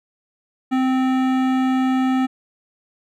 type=tone with hard clipping; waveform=sine; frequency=259.9 Hz; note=C4; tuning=11 cents flat; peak=-18 dBFS; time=0.71-2.27 s; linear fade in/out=20 ms; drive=16 dB; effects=none